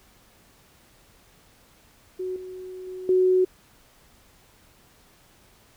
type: tone with level steps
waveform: sine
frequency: 370 Hz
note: F#4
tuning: in tune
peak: -27 / -35 / -33 / -16 dBFS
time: 2.19-3.45 s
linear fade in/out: 10 ms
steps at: 2.36 / 2.87 / 3.09 s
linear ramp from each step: 2 ms
effects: pink hiss -57 dBFS RMS until 5.76 s

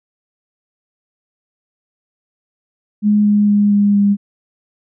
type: tone with pitch steps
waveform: sine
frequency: 208.7 / 207 / 205.4 / 203.7 / 202.1 Hz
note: G#3 / G#3 / G#3 / G#3 / G#3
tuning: +9 / -5 / -19 / -33 / -47 cents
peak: -9 dBFS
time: 3.02-4.17 s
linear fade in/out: 50 ms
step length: 230 ms
effects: none

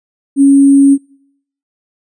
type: tone with sample-and-hold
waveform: sine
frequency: 277.2 Hz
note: C#4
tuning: in tune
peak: -3 dBFS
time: 0.36-0.98 s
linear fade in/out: 50 ms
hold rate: 8820 Hz
effects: noise-tail reverb RT60 0.7 s tail -25 dB re dry + resampled to 22050 Hz

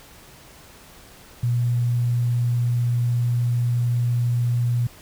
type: tone with quantisation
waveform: sine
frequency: 120.6 Hz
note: B2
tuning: 41 cents flat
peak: -18 dBFS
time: 1.43-4.87 s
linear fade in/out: 5 ms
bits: 8
effects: pink hiss -47 dBFS RMS until 5.01 s

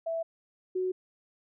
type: tone pair in turn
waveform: sine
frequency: 659.3 / 370 Hz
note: E5 / F#4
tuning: 0 / 0 cents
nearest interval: minor seventh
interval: 1000 cents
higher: first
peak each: -29 / -27 dBFS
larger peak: second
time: 0.06-0.23 / 0.75-0.92 s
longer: neither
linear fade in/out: 10 ms
effects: none

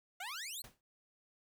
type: exponential sweep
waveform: 15% pulse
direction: up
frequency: 690 to 4435 Hz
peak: -35 dBFS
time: 0.2-0.62 s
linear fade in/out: 5 ms
type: noise with exponential decay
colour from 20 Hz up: pink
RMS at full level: -49 dBFS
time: 0.64-0.81 s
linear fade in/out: 2 ms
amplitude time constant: 35 ms
effects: none

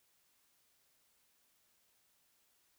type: silence
effects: white hiss -74 dBFS RMS until 2.78 s

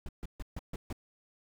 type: noise bursts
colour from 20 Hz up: brown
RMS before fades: -38 dBFS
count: 6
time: 0.06-0.928 s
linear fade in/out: 2 ms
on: 28 ms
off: 140 ms
effects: none

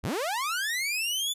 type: linear sweep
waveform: sawtooth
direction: up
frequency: 41.2 to 3520 Hz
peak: -24 dBFS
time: 0.03-1.34 s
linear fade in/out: 20 ms
effects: resampled to 32000 Hz

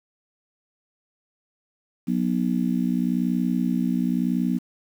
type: harmonic tone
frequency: 60.9 Hz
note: B1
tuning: 24 cents flat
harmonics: 3 / 4 / 5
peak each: -24 / -23 / -30 dBFS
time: 2.07-4.59 s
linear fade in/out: 20 ms
effects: 8-bit

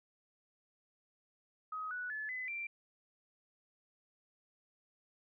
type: tone with pitch steps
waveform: sine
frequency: 1263 / 1476.2 / 1725.3 / 2017 / 2357 Hz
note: D#6 / F#6 / A6 / B6 / D7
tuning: +26 / -4 / -34 / +36 / +6 cents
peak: -38 dBFS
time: 1.72-2.67 s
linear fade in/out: 5 ms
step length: 190 ms
effects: none

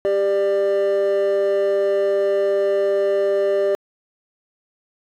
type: tone pair together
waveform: triangle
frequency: 396.3 / 593.8 Hz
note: G4 / D5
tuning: +19 / +19 cents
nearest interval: perfect fifth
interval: 700 cents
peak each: -16 dBFS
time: 0.05-3.75 s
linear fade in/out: 0 ms
effects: tanh soft clip ceiling -9 dBFS

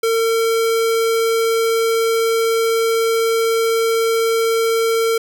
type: tone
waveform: square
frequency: 454 Hz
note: A#4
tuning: 46 cents flat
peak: -15 dBFS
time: 0.03-5.18 s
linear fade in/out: 5 ms
effects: none

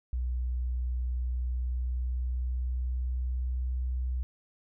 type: tone with pitch glide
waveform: sine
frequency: 61.74 to 62.86 Hz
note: B1 to B1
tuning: 0 to +31 cents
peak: -28 dBFS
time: 0.13-4.23 s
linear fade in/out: 0 ms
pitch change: +31 cents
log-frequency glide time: 1.25-3.76 s
effects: none

